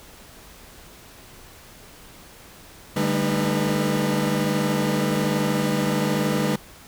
40% pulse tone cluster, 147.8 / 200.1 / 221.3 / 308.5 / 494.5 Hz, D3 / G3 / A3 / D#4 / B4, +11 / +36 / +10 / -15 / +2 cents, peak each -26 / -24 / -28 / -27 / -27 dBFS, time 2.96-6.56 s, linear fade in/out 5 ms, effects pink hiss -46 dBFS RMS until 6.87 s

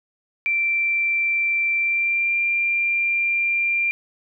sine tone with pitch glide, 2349 to 2380 Hz, D7 to D7, 0 to +22 cents, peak -18 dBFS, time 0.46-3.91 s, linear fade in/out 0 ms, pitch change +22 cents, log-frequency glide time 1.77-2.36 s, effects none

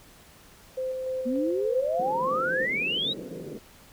sine tone with tremolo, 518 Hz, C5, 17 cents flat, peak -27 dBFS, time 0.77-2.66 s, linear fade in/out 10 ms, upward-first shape square, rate 3.4 Hz, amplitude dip 25%
sine exponential sweep, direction up, 233.9 to 3951 Hz, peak -25 dBFS, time 1.25-3.14 s, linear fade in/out 20 ms
white band-pass noise, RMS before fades -38 dBFS, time 1.99-3.59 s, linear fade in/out 5 ms, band 140 to 520 Hz, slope 48 dB/octave
effects pink hiss -53 dBFS RMS until 3.92 s

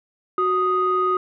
sine tone pair together, 370 / 1245.3 Hz, F#4 / D#6, 0 / +1 cents, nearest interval octave + major sixth, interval 2101 cents, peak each -21 / -18 dBFS, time 0.38-1.17 s, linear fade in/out 2 ms, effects tanh soft clip ceiling -11 dBFS

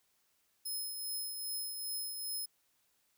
5% pulse tone with tremolo, 5150 Hz, E8, 41 cents flat, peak -30 dBFS, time 0.65-2.46 s, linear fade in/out 10 ms, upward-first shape triangle, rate 2.5 Hz, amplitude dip 45%, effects white hiss -75 dBFS RMS until 3.17 s

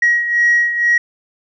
sine beating tone pair, 1900 / 1902.1 Hz, A#6 / A#6, +33 / +34 cents, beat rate 2.1 Hz, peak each -11 / -17 dBFS, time 0.02-0.98 s, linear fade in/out 5 ms, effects tanh soft clip ceiling -6 dBFS

